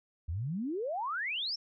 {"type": "exponential sweep", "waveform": "sine", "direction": "up", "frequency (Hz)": [74, 5588], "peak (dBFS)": -32, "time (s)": [0.28, 1.56], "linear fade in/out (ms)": 10, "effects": []}